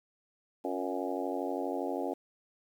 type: harmonic tone with a mistuned harmonic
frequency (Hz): 92.5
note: F#2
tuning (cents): 0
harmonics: 3 / 4 / 5 / 6 / 7 / 8 / 9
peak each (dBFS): -37 / -38 / -39 / -40 / -40 / -41 / -42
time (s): 0.64-2.14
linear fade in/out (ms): 10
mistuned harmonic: 4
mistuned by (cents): -61
effects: 10-bit